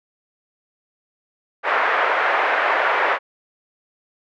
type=band-pass noise; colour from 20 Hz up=white; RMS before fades=-19 dBFS; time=1.63-3.19 s; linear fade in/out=50 ms; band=480 to 1900 Hz; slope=24 dB/octave; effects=none